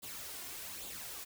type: noise with flanger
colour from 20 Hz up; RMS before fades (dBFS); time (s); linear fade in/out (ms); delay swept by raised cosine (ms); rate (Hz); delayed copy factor
white; -45; 0.02-1.25; 20; 0.26 to 2.86; 1.2; +0.55
effects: none